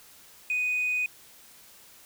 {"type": "tone", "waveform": "sine", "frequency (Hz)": 2489, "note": "D#7", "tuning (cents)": 0, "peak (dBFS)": -23, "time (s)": [0.5, 1.06], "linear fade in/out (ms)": 2, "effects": ["tanh soft clip ceiling -22 dBFS", "white hiss -53 dBFS RMS until 2.05 s"]}